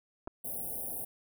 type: clicks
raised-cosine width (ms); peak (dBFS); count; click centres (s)
1; -27; 2; 0.274 / 0.277
type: band-stop noise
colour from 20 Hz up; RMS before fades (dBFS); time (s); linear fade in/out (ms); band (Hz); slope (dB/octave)
white; -38; 0.44-1.05; 10; 810 to 9200; 96
effects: none